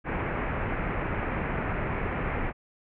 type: low-pass noise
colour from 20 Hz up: pink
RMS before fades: -30 dBFS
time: 0.04-2.53 s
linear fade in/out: 50 ms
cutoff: 2400 Hz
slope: 48 dB/octave
effects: none